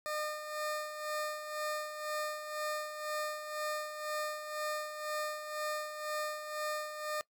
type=tone with tremolo; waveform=20% pulse; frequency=607 Hz; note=D#5; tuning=43 cents flat; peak=-29 dBFS; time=0.06-7.21 s; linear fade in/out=0 ms; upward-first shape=sine; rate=2 Hz; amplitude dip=60%; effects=noise-tail reverb RT60 0.1 s tail -21 dB re dry